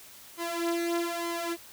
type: tone with flanger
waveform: sawtooth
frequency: 340 Hz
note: F4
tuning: 46 cents flat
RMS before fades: -31 dBFS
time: 0.37-1.57 s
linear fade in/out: 50 ms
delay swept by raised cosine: 0.95 to 3.45 ms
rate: 1.1 Hz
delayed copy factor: +0.8
effects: white hiss -50 dBFS RMS until 1.72 s